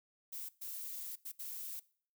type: noise bursts at uneven times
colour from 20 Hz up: violet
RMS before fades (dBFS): -44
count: 4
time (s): 0.32-0.49 / 0.61-1.16 / 1.25-1.32 / 1.39-1.8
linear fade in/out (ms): 10
effects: noise-tail reverb RT60 0.5 s tail -21 dB re dry